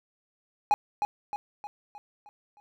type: tone with echo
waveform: triangle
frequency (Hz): 830.6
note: G#5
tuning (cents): 0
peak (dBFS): -16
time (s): 0.71-0.74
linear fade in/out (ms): 0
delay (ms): 310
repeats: 6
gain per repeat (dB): -6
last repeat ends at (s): 2.6
effects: none